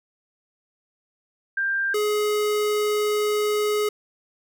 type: tone pair in turn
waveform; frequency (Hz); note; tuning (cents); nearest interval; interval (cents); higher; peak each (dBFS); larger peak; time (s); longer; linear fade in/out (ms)
sine / square; 1587 / 420.3; G6 / G#4; +21 / +21; octave + major seventh; 2300; first; -21; neither; 1.57-1.94 / 1.94-3.89; second; 5
effects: none